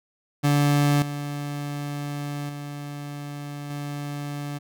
30% pulse tone with level steps, 144.7 Hz, D3, 25 cents flat, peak -15 / -26 / -30 / -27 dBFS, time 0.43-4.59 s, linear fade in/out 20 ms, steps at 1.02 / 2.49 / 3.7 s, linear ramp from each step 2 ms, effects none

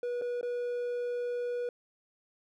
triangle tone with dropouts, 485.7 Hz, B4, 29 cents flat, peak -29 dBFS, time 0.03-1.69 s, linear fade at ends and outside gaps 2 ms, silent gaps 0.214-0.219 / 0.412-0.429 s, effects none

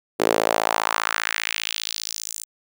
sawtooth tone with high-pass filter sweep, 55 Hz, A1, in tune, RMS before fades -24 dBFS, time 0.19-2.45 s, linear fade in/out 20 ms, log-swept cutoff 390 to 8300 Hz, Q 2.1, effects none

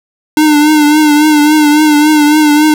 square tone with vibrato, 301.3 Hz, D4, 44 cents sharp, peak -5 dBFS, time 0.37-2.74 s, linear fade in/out 2 ms, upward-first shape triangle, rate 3.6 Hz, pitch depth 54 cents each way, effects none

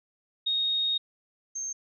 sine tone pair in turn, 3729 / 6364 Hz, A#7 / G8, 0 / +25 cents, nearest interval major sixth, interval 925 cents, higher second, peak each -24 / -31 dBFS, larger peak first, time 0.46-0.98 / 1.55-1.73 s, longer first, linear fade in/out 10 ms, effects none

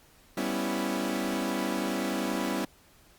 sawtooth chord, C# half-diminished seventh, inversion second, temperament equal, 196 / 246.9 / 277.2 / 329.6 Hz, G3 / B3 / C#4 / E4, 0 / 0 / 0 / 0 cents, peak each -30 dBFS, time 0.37-2.65 s, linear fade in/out 5 ms, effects pink hiss -59 dBFS RMS until 3.18 s + Opus 48 kbps

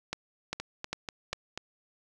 two click trains, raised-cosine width 0.2 ms, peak -18 / -15 dBFS, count 5 / 4, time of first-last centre 0.6-1.576 / 0.13-1.33 s, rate 4.1 / 2.5 Hz, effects none

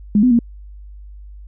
sine tone with pitch steps, 207.5 / 251.2 / 235.4 Hz, G#3 / B3 / A#3, -1 / +30 / +17 cents, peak -9 dBFS, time 0.15-0.39 s, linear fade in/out 2 ms, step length 80 ms, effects added 50 Hz sine -34 dBFS peak until 1.47 s

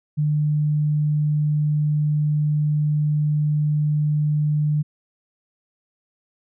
sine tone, 150 Hz, D3, 37 cents sharp, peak -17 dBFS, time 0.17-4.83 s, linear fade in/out 20 ms, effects none

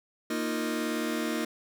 sawtooth chord, Bb suspended fourth, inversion none, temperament just, 233.1 / 310.8 / 349.6 Hz, Bb3 / Eb4 / F4, 0 / -2 / +2 cents, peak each -28 / -28 / -31 dBFS, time 0.3-1.45 s, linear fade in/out 5 ms, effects none

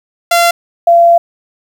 sawtooth / sine tone pair in turn, 687 / 683.4 Hz, F5 / F5, -29 / -38 cents, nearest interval unison, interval 9 cents, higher first, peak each -3 dBFS, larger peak neither, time 0.31-0.51 / 0.87-1.18 s, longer second, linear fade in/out 5 ms, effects 7-bit

